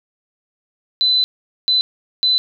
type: tone bursts at uneven times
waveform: sine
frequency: 4016 Hz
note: B7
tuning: 28 cents sharp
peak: -12 dBFS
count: 3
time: 1.01-1.24 / 1.68-1.81 / 2.23-2.38 s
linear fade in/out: 0 ms
effects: none